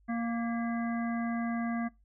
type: harmonic tone with a mistuned harmonic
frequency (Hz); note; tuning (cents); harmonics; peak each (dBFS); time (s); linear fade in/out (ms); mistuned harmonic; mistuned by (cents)
233.1; A#3; 0; 1 / 3 / 5 / 7 / 9; -30 / -39 / -43 / -44 / -46; 0.08-1.89; 20; 9; -67
effects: noise-tail reverb RT60 0.2 s tail -20 dB re dry + added 50 Hz sine -61 dBFS peak until 2.04 s